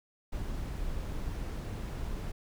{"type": "noise", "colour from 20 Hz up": "brown", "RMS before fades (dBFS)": -36, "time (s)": [0.32, 2.32], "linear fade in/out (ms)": 10, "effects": []}